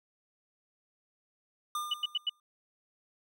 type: tone with exponential decay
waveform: square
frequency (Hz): 1203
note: D6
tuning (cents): +41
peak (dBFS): -31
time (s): 1.75-2.4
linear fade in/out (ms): 2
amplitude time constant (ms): 140
type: tone bursts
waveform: sine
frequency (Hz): 2960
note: F#7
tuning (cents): 0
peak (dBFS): -27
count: 4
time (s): 1.91-2.296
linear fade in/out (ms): 5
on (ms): 29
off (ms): 90
effects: none